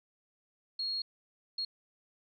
sine tone bursts at uneven times, 4291 Hz, C8, 43 cents sharp, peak -32 dBFS, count 2, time 0.79-1.02 / 1.58-1.65 s, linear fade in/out 5 ms, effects none

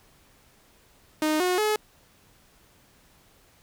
sawtooth tone with pitch steps, 308.5 / 362.7 / 426.3 Hz, D#4 / F#4 / G#4, -15 / -34 / +45 cents, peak -18 dBFS, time 1.22-1.76 s, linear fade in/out 2 ms, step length 180 ms, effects pink hiss -59 dBFS RMS until 3.62 s

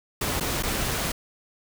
pink noise with dropouts, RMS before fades -27 dBFS, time 0.21-1.12 s, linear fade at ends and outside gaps 5 ms, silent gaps 0.4-0.407 / 0.626-0.633 s, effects none

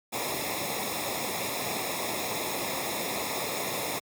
pink noise with comb filter, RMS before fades -32 dBFS, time 0.12-4 s, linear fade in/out 20 ms, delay 0.66 ms, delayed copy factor -0.8, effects high-pass 100 Hz 12 dB/octave

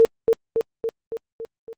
sine tone with echo, 454.1 Hz, A#4, 45 cents flat, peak -9 dBFS, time 0-0.05 s, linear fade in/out 0 ms, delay 280 ms, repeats 6, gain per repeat -4 dB, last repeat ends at 1.73 s, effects Opus 24 kbps

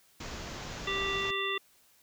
pink low-pass noise, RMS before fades -41 dBFS, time 0.2-1.31 s, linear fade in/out 5 ms, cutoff 7200 Hz, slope 96 dB/octave
harmonic tone, 392 Hz, G4, in tune, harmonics 1 / 3 / 5 / 7 / 9, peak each -36 / -36 / -36 / -36 / -36 dBFS, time 0.87-1.58 s, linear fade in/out 5 ms
effects white hiss -64 dBFS RMS until 2.02 s

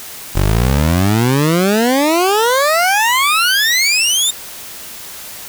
20% pulse exponential sweep, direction up, 44.92 to 3705 Hz, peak -6 dBFS, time 0.35-4.31 s, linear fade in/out 10 ms, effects white hiss -31 dBFS RMS until 5.48 s

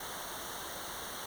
pink noise with comb filter, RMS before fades -42 dBFS, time 0-1.26 s, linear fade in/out 5 ms, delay 0.4 ms, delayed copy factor -0.8, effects none

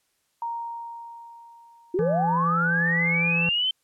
sine tone with exponential decay, 932.3 Hz, A#5, in tune, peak -26 dBFS, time 0.42-2.68 s, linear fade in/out 2 ms, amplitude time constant 490 ms
sine linear sweep, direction up, 332.4 to 3112 Hz, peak -21 dBFS, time 1.94-3.71 s, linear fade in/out 5 ms
harmonic tone, 169 Hz, E3, 43 cents sharp, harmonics 1 / 3 / 5 / 7 / 9 / 10, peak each -25 / -35 / -39 / -42 / -44 / -45 dBFS, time 1.99-3.49 s, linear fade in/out 0 ms
effects white hiss -71 dBFS RMS until 3.83 s + low-pass 12000 Hz 12 dB/octave

